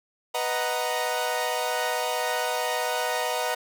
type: chord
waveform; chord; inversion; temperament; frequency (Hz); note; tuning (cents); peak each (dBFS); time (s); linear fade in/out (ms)
sawtooth; B major seventh; none; equal; 493.9 / 622.3 / 740 / 932.3; B4 / D#5 / F#5 / A#5; 0 / 0 / 0 / 0; -27; 0.34-3.55; 10
effects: none